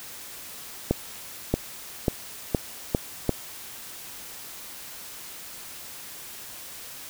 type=accelerating click train; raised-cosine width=2 ms; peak=-7 dBFS; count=6; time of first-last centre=0.91-3.293 s; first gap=630 ms; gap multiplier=0.86; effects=white hiss -41 dBFS RMS until 7.09 s